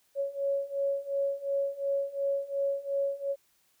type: beating tone pair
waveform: sine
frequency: 554.4 / 557.2 Hz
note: C#5 / C#5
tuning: 0 / +9 cents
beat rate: 2.8 Hz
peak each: -32 / -30 dBFS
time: 0.15-3.36 s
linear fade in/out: 50 ms
effects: white hiss -69 dBFS RMS until 3.8 s